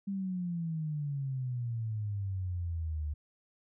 sine exponential sweep, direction down, 200 to 73.42 Hz, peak -32 dBFS, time 0.07-3.14 s, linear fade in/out 10 ms, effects none

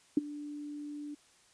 sine tone with ADSR envelope, 293.6 Hz, D4, in tune, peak -19 dBFS, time 0.17-1.15 s, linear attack 4 ms, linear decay 20 ms, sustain -20 dB, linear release 11 ms, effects white hiss -64 dBFS RMS until 1.53 s + resampled to 22050 Hz

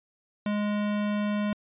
square tone, 207.7 Hz, G#3, in tune, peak -26 dBFS, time 0.46-1.53 s, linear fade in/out 2 ms, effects resampled to 8000 Hz

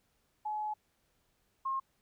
sine tone pair in turn, 850 / 1070.9 Hz, G#5 / C6, +40 / +40 cents, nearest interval major third, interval 400 cents, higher second, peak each -33 / -31 dBFS, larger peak second, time 0.45-0.74 / 1.65-1.8 s, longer first, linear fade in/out 10 ms, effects pink hiss -75 dBFS RMS until 2.01 s

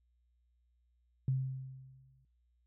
sine tone with exponential decay, 131.7 Hz, C3, 12 cents sharp, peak -27 dBFS, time 1.28-2.25 s, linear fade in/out 2 ms, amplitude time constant 210 ms, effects noise-tail reverb RT60 0.4 s tail -26 dB re dry + added 60 Hz sine -70 dBFS peak until 2.66 s

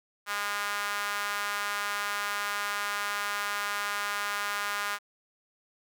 sawtooth tone with high-pass filter, 204.3 Hz, G#3, 28 cents flat, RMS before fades -32 dBFS, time 0.26-4.99 s, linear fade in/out 50 ms, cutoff 1300 Hz, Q 2.1, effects none

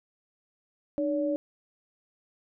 sine tone pair together, 302.4 / 569.8 Hz, D#4 / C#5, -49 / +48 cents, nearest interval major seventh, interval 1097 cents, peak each -28 dBFS, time 0.98-1.36 s, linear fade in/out 0 ms, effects none

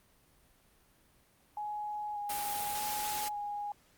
sine tone with vibrato, 830.6 Hz, G#5, in tune, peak -35 dBFS, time 1.57-3.72 s, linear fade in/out 2 ms, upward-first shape square, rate 0.85 Hz, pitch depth 15 cents each way
white noise, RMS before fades -38 dBFS, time 2.29-3.29 s, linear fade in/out 10 ms
effects pink hiss -66 dBFS RMS until 3.97 s + Opus 32 kbps

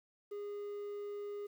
triangle tone with quantisation, 410 Hz, G#4, 22 cents flat, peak -38 dBFS, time 0.31-1.47 s, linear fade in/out 10 ms, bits 11, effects none

